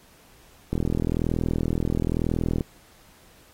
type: click train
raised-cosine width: 3 ms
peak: -11 dBFS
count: 78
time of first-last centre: 0.73-2.608 s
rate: 41 Hz
effects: pink hiss -55 dBFS RMS until 3.53 s + AAC 48 kbps